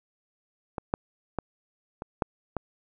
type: clicks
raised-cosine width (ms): 1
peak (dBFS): -17 / -10 / -14 / -21 / -10 / -15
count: 6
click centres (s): 0.782 / 0.939 / 1.387 / 2.021 / 2.222 / 2.567
effects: none